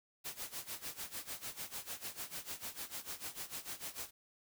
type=noise with tremolo; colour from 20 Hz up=white; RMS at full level=-42 dBFS; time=0.24-4.11 s; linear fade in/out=20 ms; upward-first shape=sine; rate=6.7 Hz; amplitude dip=85%; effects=none